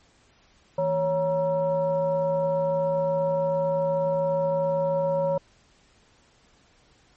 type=tone with frequency modulation; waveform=sine; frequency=554.4 Hz; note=C#5; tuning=in tune; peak=-21 dBFS; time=0.78-5.38 s; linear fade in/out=5 ms; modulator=392 Hz; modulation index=0.64; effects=pink hiss -60 dBFS RMS until 7.16 s + MP3 32 kbps